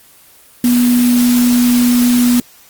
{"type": "tone in noise", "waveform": "sine", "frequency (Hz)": 243.7, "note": "B3", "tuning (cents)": -23, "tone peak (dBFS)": -8, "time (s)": [0.64, 2.4], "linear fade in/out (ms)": 2, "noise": "white", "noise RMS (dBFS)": -21, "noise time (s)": [0.64, 2.4], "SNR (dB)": 10, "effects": ["white hiss -44 dBFS RMS until 2.69 s", "Opus 24 kbps"]}